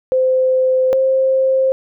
sine tone pair in turn, 517 / 527.9 Hz, C5 / C5, -21 / +15 cents, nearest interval unison, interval 36 cents, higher second, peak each -11 dBFS, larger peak neither, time 0.12-0.93 / 0.93-1.72 s, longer first, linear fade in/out 0 ms, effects none

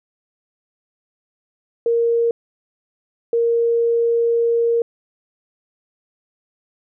sine tone pair in turn, 466.2 / 466.2 Hz, A#4 / A#4, 0 / 0 cents, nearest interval unison, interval 0 cents, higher neither, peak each -14 dBFS, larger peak neither, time 1.86-2.31 / 3.33-4.82 s, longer second, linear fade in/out 2 ms, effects none

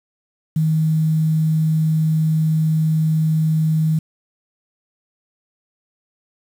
sine tone, 157.7 Hz, D#3, 24 cents sharp, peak -14 dBFS, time 0.56-3.99 s, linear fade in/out 5 ms, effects 7-bit

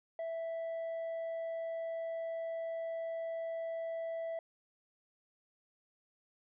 sine tone with tanh clipping, 659.3 Hz, E5, in tune, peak -37 dBFS, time 0.19-4.39 s, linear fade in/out 2 ms, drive 3 dB, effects none

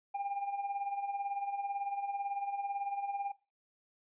triangle tone with tremolo, 801 Hz, G5, 37 cents sharp, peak -30 dBFS, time 0.14-3.32 s, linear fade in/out 10 ms, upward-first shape sine, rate 18 Hz, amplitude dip 65%, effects noise-tail reverb RT60 0.3 s tail -20 dB re dry + resampled to 8000 Hz

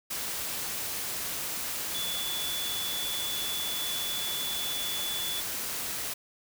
sine tone in noise, 3447 Hz, A7, 36 cents flat, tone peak -33 dBFS, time 1.94-5.41 s, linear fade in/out 10 ms, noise white, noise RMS -34 dBFS, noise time 0.1-6.14 s, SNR -2 dB, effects none

